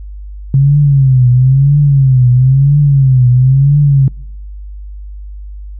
sine tone with vibrato, 134.2 Hz, C3, 44 cents sharp, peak -4 dBFS, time 0.54-4.08 s, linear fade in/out 2 ms, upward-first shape triangle, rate 1 Hz, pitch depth 160 cents each way, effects noise-tail reverb RT60 0.8 s tail -26 dB re dry + added 50 Hz sine -24 dBFS peak until 5.79 s

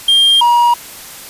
triangle tone pair in turn, 3201 / 954.1 Hz, G7 / A#5, +36 / +40 cents, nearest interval octave + major sixth, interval 2096 cents, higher first, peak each -5 dBFS, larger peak neither, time 0.08-0.41 / 0.41-0.74 s, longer neither, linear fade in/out 5 ms, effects white hiss -32 dBFS RMS until 1.29 s + resampled to 32000 Hz

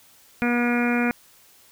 harmonic tone, 240.7 Hz, B3, 44 cents flat, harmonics 1 / 2 / 3 / 4 / 5 / 6 / 7 / 8 / 9 / 10, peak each -21 / -29 / -31 / -37 / -37 / -29 / -34 / -36 / -33 / -30 dBFS, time 0.42-1.11 s, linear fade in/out 0 ms, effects white hiss -54 dBFS RMS until 1.71 s

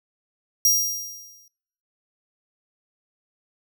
sawtooth tone with exponential decay, 5700 Hz, F8, 34 cents sharp, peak -11 dBFS, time 0.65-1.48 s, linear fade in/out 2 ms, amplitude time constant 180 ms, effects noise-tail reverb RT60 0.7 s tail -23 dB re dry

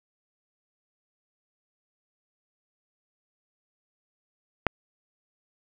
click, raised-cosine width 0.5 ms, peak -5 dBFS, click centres 4.667 s, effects none

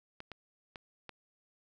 clicks, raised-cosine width 0.3 ms, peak -28 dBFS, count 4, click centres 0.204 / 0.317 / 0.758 / 1.093 s, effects none

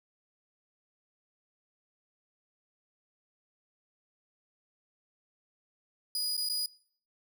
sawtooth tone with dropouts, 4923 Hz, D#8, 19 cents flat, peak -27 dBFS, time 6.15-6.66 s, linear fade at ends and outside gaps 2 ms, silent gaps 6.368-6.377 / 6.489-6.497 s, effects noise-tail reverb RT60 0.5 s tail -20 dB re dry

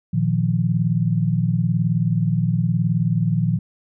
sine chord, Bb suspended fourth, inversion none, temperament equal, 116.54 / 155.56 / 174.61 Hz, Bb2 / Eb3 / F3, 0 / 0 / 0 cents, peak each -21 dBFS, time 0.13-3.59 s, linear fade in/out 10 ms, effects none

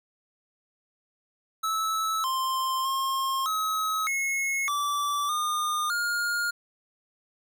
square tone with pitch steps, 1305 / 1049 / 1070 / 1279 / 2176 / 1161 / 1217 / 1419 Hz, E6 / C6 / C6 / D#6 / C#7 / D6 / D#6 / F6, -18 / +4 / +38 / +47 / -33 / -20 / -39 / +27 cents, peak -26 dBFS, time 1.63-6.51 s, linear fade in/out 10 ms, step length 610 ms, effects none

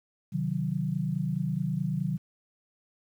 sine chord, C diminished, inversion none, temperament equal, 130.81 / 155.56 / 185 Hz, C3 / Eb3 / Gb3, 0 / 0 / 0 cents, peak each -33 / -30 / -31 dBFS, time 0.32-2.18 s, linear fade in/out 20 ms, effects 10-bit

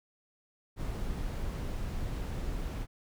brown noise, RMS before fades -35 dBFS, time 0.76-2.87 s, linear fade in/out 50 ms, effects none

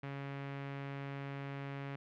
sawtooth tone with low-pass filter, 139.1 Hz, C#3, 6 cents sharp, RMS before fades -43 dBFS, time 0.03-1.96 s, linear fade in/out 5 ms, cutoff 2300 Hz, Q 1.7, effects none

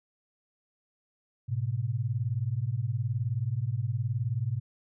sine beating tone pair, 107.6 / 126.6 Hz, A2 / B2, -38 / +43 cents, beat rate 19 Hz, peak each -30 dBFS, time 1.48-4.6 s, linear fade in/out 20 ms, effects none

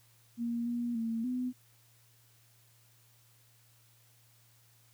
sine tone with pitch steps, 235.1 / 238.8 / 227.3 / 251.1 Hz, A#3 / A#3 / A#3 / B3, +15 / +42 / -43 / +29 cents, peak -31 dBFS, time 0.37-1.53 s, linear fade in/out 50 ms, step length 290 ms, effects added 116 Hz sine -65 dBFS peak until 4.93 s + white hiss -66 dBFS RMS until 4.93 s

